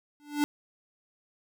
square tone with exponential growth, 293.2 Hz, D4, 3 cents flat, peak -21 dBFS, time 0.2-0.44 s, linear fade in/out 0 ms, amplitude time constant 52 ms, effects none

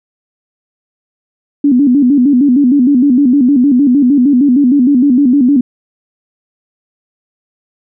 sine tone with vibrato, 266 Hz, C4, 29 cents sharp, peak -5 dBFS, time 1.64-5.61 s, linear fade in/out 5 ms, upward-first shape square, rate 6.5 Hz, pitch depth 130 cents each way, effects none

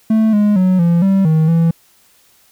triangle tone with pitch steps, 219.9 / 208 / 185.1 / 170.5 / 193.9 / 158.2 / 165.9 Hz, A3 / G#3 / F#3 / F3 / G3 / D#3 / E3, -1 / +3 / +1 / -41 / -19 / +29 / +11 cents, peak -7 dBFS, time 0.1-1.71 s, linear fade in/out 5 ms, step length 230 ms, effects white hiss -52 dBFS RMS until 2.51 s

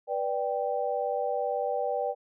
sine chord, G major, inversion first, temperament just, 490 / 588 / 784 Hz, B4 / D5 / G5, -14 / +2 / 0 cents, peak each -31 dBFS, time 0.07-2.15 s, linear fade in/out 50 ms, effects none

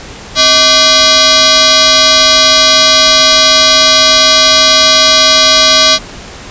sine tone with frequency modulation, 263.6 Hz, C4, 13 cents sharp, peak -3 dBFS, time 0.35-5.99 s, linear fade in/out 50 ms, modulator 896 Hz, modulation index 5.8, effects pink hiss -28 dBFS RMS until 6.5 s + resampled to 16000 Hz

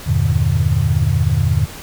sine chord, E half-diminished seventh, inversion none, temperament just, 82.41 / 98.89 / 118.67 / 148.33 Hz, E2 / G2 / Bb2 / D3, 0 / +16 / +31 / +18 cents, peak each -18 dBFS, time 0.06-1.66 s, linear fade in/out 20 ms, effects pink hiss -34 dBFS RMS until 1.82 s

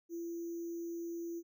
sine tone with sample-and-hold, 338.7 Hz, E4, 47 cents sharp, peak -38 dBFS, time 0.09-1.43 s, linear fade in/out 50 ms, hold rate 6300 Hz, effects none

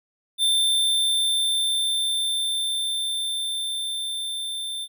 square tone with level ramp, 3567 Hz, A7, 23 cents sharp, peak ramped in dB -18 to -29 dBFS, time 0.38-4.88 s, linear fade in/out 50 ms, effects none

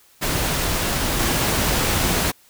pink noise with level steps, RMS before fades -22 / -20 dBFS, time 0.21-2.32 s, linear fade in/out 20 ms, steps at 1.19 s, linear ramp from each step 5 ms, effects white hiss -54 dBFS RMS until 2.49 s

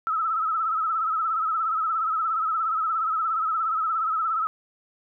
sine tone with vibrato, 1300 Hz, E6, 24 cents flat, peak -22 dBFS, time 0.07-4.47 s, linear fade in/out 0 ms, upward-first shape sine, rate 17 Hz, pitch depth 67 cents each way, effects none

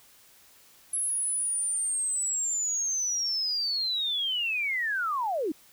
sine linear sweep, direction down, 10900 to 273.3 Hz, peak -26 dBFS, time 0.93-5.52 s, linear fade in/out 5 ms, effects white hiss -57 dBFS RMS until 5.72 s

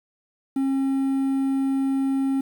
triangle tone, 270 Hz, C#4, 45 cents flat, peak -18 dBFS, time 0.56-2.41 s, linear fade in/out 5 ms, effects 8-bit

